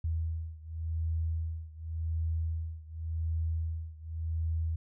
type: beating tone pair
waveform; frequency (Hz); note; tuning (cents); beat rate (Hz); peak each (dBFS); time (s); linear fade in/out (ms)
sine; 80.8 / 81.69; E2 / E2; -34 / -15; 0.89; -33 / -35; 0.04-4.76; 5
effects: none